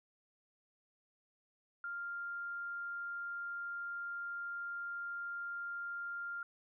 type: tone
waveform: sine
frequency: 1396.9 Hz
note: F6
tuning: in tune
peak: -39 dBFS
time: 1.84-6.43 s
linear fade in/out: 2 ms
effects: none